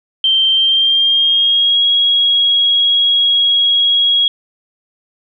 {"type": "tone with pitch glide", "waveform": "sine", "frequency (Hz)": [3136, 3307], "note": ["G7", "G#7"], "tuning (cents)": [0, -8], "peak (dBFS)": -9, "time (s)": [0.24, 4.28], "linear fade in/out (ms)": 2, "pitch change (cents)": 92, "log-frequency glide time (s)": [0.52, 1.84], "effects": []}